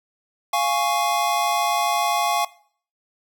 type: chord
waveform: square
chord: Db major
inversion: first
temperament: equal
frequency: 698.5 / 830.6 / 1108.7 Hz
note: F5 / Ab5 / Db6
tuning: 0 / 0 / 0 cents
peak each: -24 dBFS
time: 0.53-2.45 s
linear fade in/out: 5 ms
effects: noise-tail reverb RT60 0.5 s tail -19 dB re dry